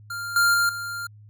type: tone with level steps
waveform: square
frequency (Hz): 1396.9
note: F6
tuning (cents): 0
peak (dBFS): -30 / -17 / -19 / -30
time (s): 0.1-1.07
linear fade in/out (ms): 5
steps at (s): 0.36 / 0.54 / 0.69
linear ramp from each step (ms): 2
effects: added 105 Hz sine -45 dBFS peak until 1.29 s